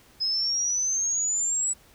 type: exponential sweep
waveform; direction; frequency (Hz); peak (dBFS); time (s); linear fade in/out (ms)
sine; up; 5070 to 7902; -23; 0.2-1.74; 20
effects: pink hiss -56 dBFS RMS until 1.94 s